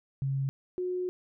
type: tone pair in turn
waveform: sine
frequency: 136.1 / 363.3 Hz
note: C#3 / F#4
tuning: -31 / -32 cents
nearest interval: octave + perfect fourth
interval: 1699 cents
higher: second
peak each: -27 / -29 dBFS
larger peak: first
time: 0.22-0.49 / 0.78-1.09 s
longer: second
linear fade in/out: 0 ms
effects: none